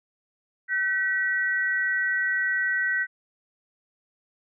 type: tone pair together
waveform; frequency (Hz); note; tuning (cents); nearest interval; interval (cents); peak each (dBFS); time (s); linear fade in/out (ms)
sine; 1523.5 / 1929; G6 / B6; -50 / -41; major third; 409; -25; 0.68-3.07; 50
effects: none